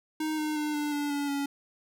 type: tone with pitch steps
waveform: square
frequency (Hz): 311.1 / 305.9 / 300.9 / 295.9 / 290.9 / 286.1 / 281.4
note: D#4 / D#4 / D4 / D4 / D4 / D4 / C#4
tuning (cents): 0 / -29 / +42 / +13 / -16 / -45 / +26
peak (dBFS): -29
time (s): 0.2-1.46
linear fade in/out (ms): 5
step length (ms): 180
effects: none